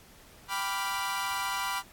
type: chord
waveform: sawtooth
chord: G dominant seventh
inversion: none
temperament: equal with one note detuned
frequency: 784 / 987.8 / 1169.2 / 1396.9 Hz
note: G5 / B5 / D6 / F6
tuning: 0 / 0 / -8 / 0 cents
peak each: -34 / -29 / -33 / -33 dBFS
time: 0.48-1.83 s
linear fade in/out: 50 ms
effects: pink hiss -55 dBFS RMS until 1.92 s + AAC 64 kbps